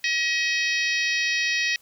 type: harmonic tone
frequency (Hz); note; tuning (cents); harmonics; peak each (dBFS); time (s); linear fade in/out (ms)
635; D#5; +35; 3 / 4 / 5 / 6 / 7 / 8 / 9; -25 / -26 / -33 / -33 / -33 / -33 / -34; 0.04-1.76; 2
effects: white hiss -58 dBFS RMS until 1.81 s